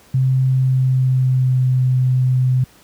sine tone with pitch glide, 130.81 to 128.04 Hz, C3 to C3, 0 to -37 cents, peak -12 dBFS, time 0.14-2.64 s, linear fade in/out 5 ms, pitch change -37 cents, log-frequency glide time 0.47-1.82 s, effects pink hiss -49 dBFS RMS until 2.83 s + high-pass 60 Hz 12 dB/octave

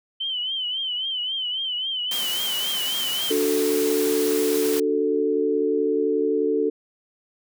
sine tone with vibrato, 3057 Hz, G7, 44 cents flat, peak -24 dBFS, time 0.2-3.32 s, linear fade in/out 10 ms, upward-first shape triangle, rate 3.7 Hz, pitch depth 98 cents each way
white high-pass noise, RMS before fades -30 dBFS, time 2.11-4.8 s, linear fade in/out 5 ms, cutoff 150 Hz, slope 12 dB/octave
sine chord, D major, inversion none, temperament equal with one note detuned, 293.7 / 370 / 441.5 Hz, D4 / F#4 / A4, 0 / 0 / +6 cents, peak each -25 / -26 / -21 dBFS, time 3.3-6.7 s, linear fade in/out 10 ms
effects none

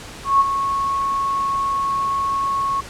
sine tone with ADSR envelope, 1100 Hz, C#6, 14 cents flat, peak -9 dBFS, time 0.24-2.81 s, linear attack 160 ms, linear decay 31 ms, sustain -9 dB, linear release 10 ms, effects pink hiss -36 dBFS RMS until 2.89 s + low-pass 9000 Hz 12 dB/octave

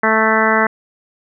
harmonic tone, 220 Hz, A3, in tune, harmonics 1 / 2 / 3 / 4 / 5 / 6 / 7 / 8 / 9, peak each -20 / -20 / -20 / -20 / -20 / -20 / -20 / -20 / -20 dBFS, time 0.03-0.67 s, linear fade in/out 5 ms, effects none

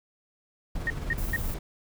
brown noise with tremolo, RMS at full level -30 dBFS, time 0.75-1.59 s, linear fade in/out 5 ms, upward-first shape triangle, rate 19 Hz, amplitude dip 40%
sine tone bursts, 1856 Hz, A#6, 8 cents flat, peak -24 dBFS, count 3, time 0.87-1.363 s, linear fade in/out 2 ms, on 31 ms, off 200 ms
violet noise, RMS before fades -40 dBFS, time 1.18-1.54 s, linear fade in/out 0 ms
effects none

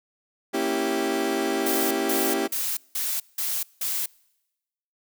30% pulse chord, A# diminished seventh, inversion none, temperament equal, 233.1 / 277.2 / 329.6 / 392 Hz, A#3 / C#4 / E4 / G4, 0 / 0 / 0 / 0 cents, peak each -30 / -27 / -26 / -24 dBFS, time 0.53-2.48 s, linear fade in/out 20 ms
blue noise bursts, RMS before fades -27 dBFS, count 6, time 1.66-4.06 s, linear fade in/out 5 ms, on 250 ms, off 180 ms
effects noise-tail reverb RT60 1.0 s tail -26 dB re dry

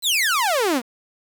sawtooth exponential sweep, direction down, 4211 to 222.7 Hz, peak -14 dBFS, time 0.02-0.82 s, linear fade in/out 50 ms, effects 7-bit

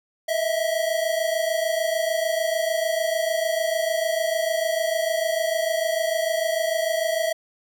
square tone pair together, 636 / 662.7 Hz, D#5 / E5, +38 / +9 cents, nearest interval minor second, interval 71 cents, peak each -25 dBFS, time 0.28-7.33 s, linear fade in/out 10 ms, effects none

